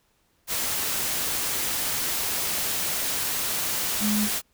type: tone in noise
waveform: sine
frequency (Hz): 210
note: G#3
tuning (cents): +19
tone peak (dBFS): -22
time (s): 4-4.29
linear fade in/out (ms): 50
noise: white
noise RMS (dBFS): -27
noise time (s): 0.47-4.42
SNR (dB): +2
effects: pink hiss -67 dBFS RMS until 4.53 s